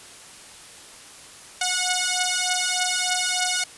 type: beating tone pair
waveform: 5% pulse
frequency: 728 / 731.3 Hz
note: F#5 / F#5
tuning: -28 / -20 cents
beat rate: 3.3 Hz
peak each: -13 dBFS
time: 1.61-3.64 s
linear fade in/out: 5 ms
effects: white hiss -44 dBFS RMS until 3.77 s + resampled to 24000 Hz